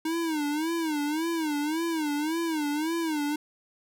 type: tone with vibrato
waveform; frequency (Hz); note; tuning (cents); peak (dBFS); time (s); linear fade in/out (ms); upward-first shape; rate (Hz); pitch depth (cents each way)
square; 312.5; D#4; +8; -27; 0.05-3.36; 5; sine; 1.8; 130
effects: none